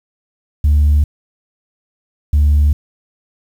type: tone pair in turn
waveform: sine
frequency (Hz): 73.8 / 73.44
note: D2 / D2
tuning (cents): +9 / +1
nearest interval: unison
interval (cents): 8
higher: first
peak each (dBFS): -6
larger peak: neither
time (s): 0.64-1.04 / 2.33-2.73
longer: neither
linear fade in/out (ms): 5
effects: tanh soft clip ceiling -6 dBFS + 7-bit